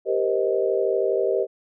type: chord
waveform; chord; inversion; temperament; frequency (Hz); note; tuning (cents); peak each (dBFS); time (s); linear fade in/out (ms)
sine; C minor seventh; second; just; 392.4 / 470.9 / 523.3 / 627.9; G4 / Bb4 / C5 / Eb5; +2 / +18 / 0 / +16; -23 / -25 / -26 / -26; 0.05-1.47; 50
effects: none